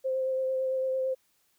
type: tone with vibrato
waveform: sine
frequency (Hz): 523.3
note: C5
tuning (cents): 0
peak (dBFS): -26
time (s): 0.04-1.15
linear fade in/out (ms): 20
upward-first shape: sine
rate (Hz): 8.9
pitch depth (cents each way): 14
effects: white hiss -70 dBFS RMS until 1.58 s